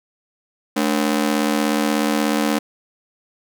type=ring-modulated tone; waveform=sawtooth; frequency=256.2 Hz; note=C4; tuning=36 cents flat; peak=-10 dBFS; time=0.76-2.59 s; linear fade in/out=10 ms; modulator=38.3 Hz; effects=none